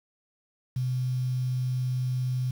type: tone with quantisation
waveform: sine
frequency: 127.3 Hz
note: C3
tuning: 47 cents flat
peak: -25 dBFS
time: 0.76-2.51 s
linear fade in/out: 5 ms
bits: 8
effects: none